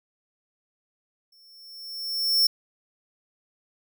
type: tone with exponential growth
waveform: 45% pulse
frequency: 5400 Hz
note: E8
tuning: 41 cents sharp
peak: -16 dBFS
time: 1.32-2.47 s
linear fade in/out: 5 ms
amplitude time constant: 250 ms
effects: none